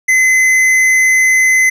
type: tone with hard clipping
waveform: sine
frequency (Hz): 2042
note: C7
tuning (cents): -43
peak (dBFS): -9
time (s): 0.08-1.7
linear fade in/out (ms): 10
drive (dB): 10
effects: none